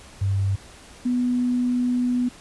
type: tone pair in turn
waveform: sine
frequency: 98 / 246.9 Hz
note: G2 / B3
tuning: 0 / 0 cents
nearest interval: octave + major third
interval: 1600 cents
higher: second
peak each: -19 dBFS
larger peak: neither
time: 0.21-0.56 / 1.05-2.29 s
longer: second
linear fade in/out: 10 ms
effects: pink hiss -46 dBFS RMS until 2.4 s + resampled to 24000 Hz